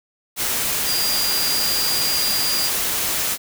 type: tone in noise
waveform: sine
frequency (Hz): 4803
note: D8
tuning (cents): +38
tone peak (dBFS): -21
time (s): 0.85-2.71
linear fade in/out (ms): 50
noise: white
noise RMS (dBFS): -22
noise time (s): 0.36-3.38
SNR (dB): -2
effects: none